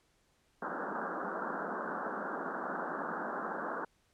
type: band-pass noise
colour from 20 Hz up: white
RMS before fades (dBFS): -38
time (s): 0.62-3.85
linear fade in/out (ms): 5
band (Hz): 170 to 1600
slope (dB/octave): 96
effects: pink hiss -72 dBFS RMS until 4.13 s + low-pass 10000 Hz 12 dB/octave